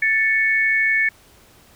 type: tone pair together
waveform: sine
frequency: 1764.4 / 2217 Hz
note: A6 / C#7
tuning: +4 / 0 cents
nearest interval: major third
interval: 396 cents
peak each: -18 dBFS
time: 0.02-1.09 s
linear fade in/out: 5 ms
effects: pink hiss -51 dBFS RMS until 1.75 s